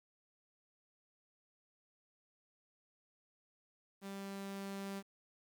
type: tone with level ramp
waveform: sawtooth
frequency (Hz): 196.7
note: G3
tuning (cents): +6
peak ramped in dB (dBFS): -40 to -37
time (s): 4.01-5.03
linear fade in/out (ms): 50
effects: 11-bit